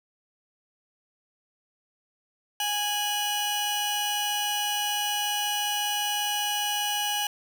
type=tone pair together; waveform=sawtooth; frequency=826.7 / 2946 Hz; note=G#5 / F#7; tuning=-8 / -8 cents; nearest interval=octave + minor seventh; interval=2200 cents; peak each=-25 dBFS; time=2.6-7.27 s; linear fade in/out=2 ms; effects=none